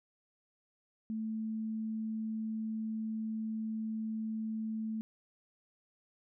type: tone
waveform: sine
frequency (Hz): 220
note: A3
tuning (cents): 0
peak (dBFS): -34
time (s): 1.1-5.01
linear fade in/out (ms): 0
effects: none